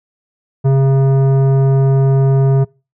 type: tone with tanh clipping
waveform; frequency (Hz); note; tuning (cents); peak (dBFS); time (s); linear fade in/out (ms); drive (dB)
sine; 135.4; C#3; -40; -10; 0.64-2.65; 20; 13
effects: noise-tail reverb RT60 0.3 s tail -24 dB re dry